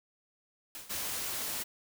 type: noise with exponential decay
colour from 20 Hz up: white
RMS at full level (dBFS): -41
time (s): 0.75-1.16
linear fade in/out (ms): 1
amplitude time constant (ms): 89
type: noise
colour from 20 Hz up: white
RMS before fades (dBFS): -36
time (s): 0.89-1.64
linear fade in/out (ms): 20
effects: none